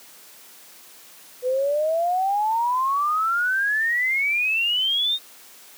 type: exponential sweep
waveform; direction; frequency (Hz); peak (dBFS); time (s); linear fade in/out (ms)
sine; up; 493.9 to 3729; -19; 1.42-5.19; 50
effects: white hiss -47 dBFS RMS until 5.77 s + high-pass 200 Hz 12 dB/octave